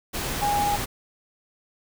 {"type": "tone in noise", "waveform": "sine", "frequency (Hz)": 821, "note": "G#5", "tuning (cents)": -20, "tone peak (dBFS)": -21, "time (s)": [0.41, 0.77], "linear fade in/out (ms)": 20, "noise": "pink", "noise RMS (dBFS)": -29, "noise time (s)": [0.13, 0.86], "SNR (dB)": 5, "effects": []}